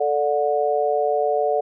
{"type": "chord", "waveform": "sine", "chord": "D major", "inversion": "second", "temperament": "equal with one note detuned", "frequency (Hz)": [440, 587.3, 728.1], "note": ["A4", "D5", "F#5"], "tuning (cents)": [0, 0, -28], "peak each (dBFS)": -22, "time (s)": [0, 1.61], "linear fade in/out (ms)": 10, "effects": []}